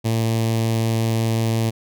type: tone with notch filter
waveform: sawtooth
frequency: 113.2 Hz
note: A2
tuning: 50 cents sharp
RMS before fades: -20 dBFS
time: 0.04-1.71 s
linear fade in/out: 20 ms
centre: 1400 Hz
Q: 1.1
effects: none